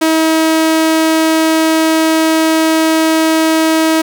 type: tone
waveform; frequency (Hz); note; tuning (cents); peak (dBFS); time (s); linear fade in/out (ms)
sawtooth; 320; D#4; +49; -5; 0.01-4.02; 10
effects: none

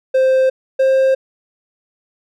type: tone pair in turn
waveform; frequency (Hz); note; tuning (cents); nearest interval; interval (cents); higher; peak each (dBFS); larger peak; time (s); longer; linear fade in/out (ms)
triangle; 523.3 / 530.3; C5 / C5; 0 / +23; unison; 23; second; -8; neither; 0.14-0.5 / 0.79-1.15; neither; 10
effects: none

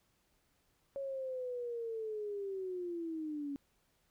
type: linear sweep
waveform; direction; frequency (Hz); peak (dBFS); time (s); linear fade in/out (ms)
sine; down; 554.4 to 277.2; -37; 0.96-3.56; 0
effects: pink hiss -75 dBFS RMS until 4.1 s

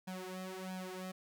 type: tone with flanger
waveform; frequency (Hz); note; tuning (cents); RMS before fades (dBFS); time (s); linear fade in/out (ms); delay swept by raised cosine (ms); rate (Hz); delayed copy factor
sawtooth; 186.1; F#3; +10; -44; 0.07-1.12; 10; 1.2 to 3.8; 1.5; +1
effects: none

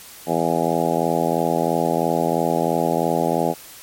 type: harmonic tone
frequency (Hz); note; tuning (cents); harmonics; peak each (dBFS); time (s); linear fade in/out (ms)
83; E2; +12; 2 / 3 / 4 / 5 / 6 / 7 / 8 / 9 / 10; -26 / -26 / -26 / -26 / -26 / -26 / -26 / -26 / -26; 0.26-3.55; 50
effects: white hiss -41 dBFS RMS until 3.82 s + MP3 64 kbps

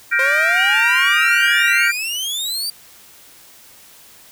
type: chord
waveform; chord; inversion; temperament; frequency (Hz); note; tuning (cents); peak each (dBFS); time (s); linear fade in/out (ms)
sine; G minor seventh; third; just; 1411.2 / 1568 / 1881.6 / 2352; F6 / G6 / Bb6 / D7; +18 / 0 / +16 / +2; -19; 0.11-1.92; 20
type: exponential sweep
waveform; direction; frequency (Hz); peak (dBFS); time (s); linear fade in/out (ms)
sawtooth; up; 521 to 4728; -18; 0.19-2.7; 2
type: tone with vibrato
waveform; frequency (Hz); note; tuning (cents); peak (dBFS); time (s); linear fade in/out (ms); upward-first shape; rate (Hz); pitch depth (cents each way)
sine; 2808; F7; +9; -20; 0.55-1.89; 50; sine; 2.3; 46
effects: white hiss -45 dBFS RMS until 4.31 s

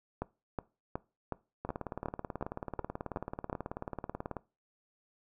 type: two click trains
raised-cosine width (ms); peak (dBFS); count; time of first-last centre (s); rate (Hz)
1; -20 / -23; 10 / 51; 0.22-3.529 / 1.65-4.367; 2.72 / 18.4
effects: noise-tail reverb RT60 0.3 s tail -21 dB re dry

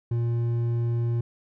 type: tone with hard clipping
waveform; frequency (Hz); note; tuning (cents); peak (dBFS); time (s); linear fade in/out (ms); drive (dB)
triangle; 117.7; A#2; +17; -24; 0.11-1.21; 5; 9
effects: none

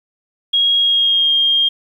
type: tone with pitch glide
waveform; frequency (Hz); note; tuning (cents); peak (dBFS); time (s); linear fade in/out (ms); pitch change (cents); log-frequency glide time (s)
sine; 3286 to 3220; G#7 to G7; -19 to +46; -11; 0.53-1.69; 10; -35; 0.78-1.33
effects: 8-bit

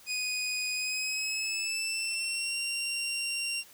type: tone with pitch glide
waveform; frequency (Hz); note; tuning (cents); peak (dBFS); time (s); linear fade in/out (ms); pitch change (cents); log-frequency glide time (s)
20% pulse; 2489 to 2762; D#7 to F7; 0 to -20; -25; 0.06-3.64; 50; +180; 0.73-2.58
effects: white hiss -55 dBFS RMS until 3.73 s + high-pass 60 Hz 12 dB/octave

